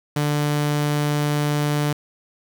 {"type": "tone", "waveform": "sawtooth", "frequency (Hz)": 147.5, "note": "D3", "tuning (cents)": 8, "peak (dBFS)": -15, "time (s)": [0.16, 1.93], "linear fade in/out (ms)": 5, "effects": ["7-bit"]}